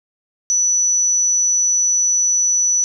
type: tone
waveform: sine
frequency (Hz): 5940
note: F#8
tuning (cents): +6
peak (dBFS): -13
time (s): 0.5-2.84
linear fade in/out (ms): 0
effects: none